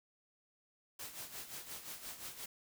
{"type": "noise with tremolo", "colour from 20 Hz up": "white", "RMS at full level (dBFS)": -45, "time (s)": [0.99, 2.46], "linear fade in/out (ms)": 5, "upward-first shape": "sine", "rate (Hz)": 5.7, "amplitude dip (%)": 65, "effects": []}